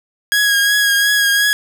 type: tone with vibrato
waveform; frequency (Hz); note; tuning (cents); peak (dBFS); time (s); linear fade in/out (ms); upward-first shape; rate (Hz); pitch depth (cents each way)
sawtooth; 1650; G#6; -12; -8; 0.32-1.53; 0; triangle; 2.8; 31
effects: none